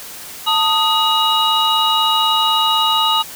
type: tone cluster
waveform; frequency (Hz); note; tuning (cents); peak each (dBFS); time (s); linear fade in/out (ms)
sine; 890 / 1246 / 2886 / 3822; A5 / D#6 / F#7 / A#7; +20 / +2 / -44 / +43; -18; 0.46-3.23; 20
effects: white hiss -33 dBFS RMS until 3.35 s